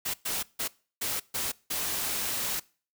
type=noise bursts at uneven times; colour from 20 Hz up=white; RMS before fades=-31 dBFS; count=6; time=0.05-0.14 / 0.25-0.43 / 0.59-0.68 / 1.01-1.2 / 1.34-1.52 / 1.7-2.6 s; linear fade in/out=10 ms; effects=noise-tail reverb RT60 0.4 s tail -23 dB re dry